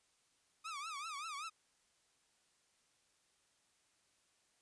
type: tone with vibrato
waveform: sawtooth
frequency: 1218 Hz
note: D#6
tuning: 37 cents flat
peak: -39 dBFS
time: 0.64-1.5 s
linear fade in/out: 20 ms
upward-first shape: triangle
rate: 5.2 Hz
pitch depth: 190 cents each way
effects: white hiss -75 dBFS RMS until 4.61 s + resampled to 22050 Hz